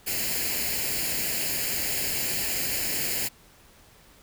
white noise with comb filter, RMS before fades -28 dBFS, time 0.06-3.29 s, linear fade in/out 20 ms, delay 0.42 ms, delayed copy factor +0.7, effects pink hiss -55 dBFS RMS until 4.22 s

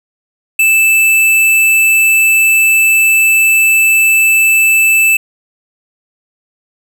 square tone, 2637 Hz, E7, in tune, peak -7 dBFS, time 0.59-5.17 s, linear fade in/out 5 ms, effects none

